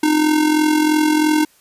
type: tone with amplitude modulation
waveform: square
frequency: 306.4 Hz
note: D#4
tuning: 27 cents flat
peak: -11 dBFS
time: 0.03-1.45 s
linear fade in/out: 5 ms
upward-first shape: sine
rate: 43 Hz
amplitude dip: 55%
effects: white hiss -54 dBFS RMS until 1.6 s + resampled to 32000 Hz